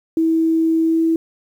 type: tone with pitch glide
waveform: sine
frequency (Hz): 324.7 to 326.6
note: E4 to E4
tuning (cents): -26 to -16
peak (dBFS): -13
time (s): 0.17-1.16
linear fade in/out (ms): 2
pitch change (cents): +10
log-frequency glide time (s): 0.83-1
effects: 8-bit